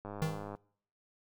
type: click train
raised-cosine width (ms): 1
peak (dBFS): -29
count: 52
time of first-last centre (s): 0.05-0.55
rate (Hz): 102
type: tone with exponential decay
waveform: square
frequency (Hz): 158.1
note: D#3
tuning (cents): +28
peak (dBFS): -28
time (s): 0.22-0.57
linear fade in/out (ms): 0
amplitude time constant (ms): 76
effects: noise-tail reverb RT60 0.6 s tail -24 dB re dry